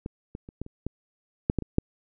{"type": "clicks", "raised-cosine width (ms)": 3, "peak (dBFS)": [-19, -23, -29, -19, -29, -17, -8, -12, -21, -7], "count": 10, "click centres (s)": [0.061, 0.351, 0.489, 0.616, 0.664, 0.866, 1.499, 1.587, 1.623, 1.784], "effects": []}